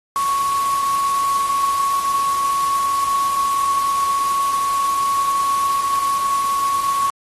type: tone in noise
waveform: sine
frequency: 1108.7 Hz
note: C#6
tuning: in tune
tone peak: -16 dBFS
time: 0.16-7.1 s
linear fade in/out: 0 ms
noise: white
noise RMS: -30 dBFS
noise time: 0.16-7.1 s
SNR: +11 dB
effects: AAC 32 kbps